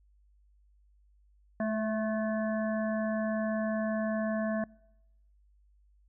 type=harmonic tone with a mistuned harmonic; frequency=216.7 Hz; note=A3; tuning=26 cents flat; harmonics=1 / 3 / 5 / 7 / 8; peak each=-30 / -32 / -43 / -46 / -42 dBFS; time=1.6-4.64 s; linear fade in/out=2 ms; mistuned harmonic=3; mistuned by=+21 cents; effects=noise-tail reverb RT60 0.9 s tail -26 dB re dry + added 50 Hz sine -61 dBFS peak until 6.08 s